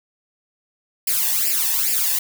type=noise with flanger; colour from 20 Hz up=blue; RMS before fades=-20 dBFS; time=1.07-2.19 s; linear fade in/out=5 ms; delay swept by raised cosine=0.4 to 1.15 ms; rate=2.4 Hz; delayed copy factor=+0.9; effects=none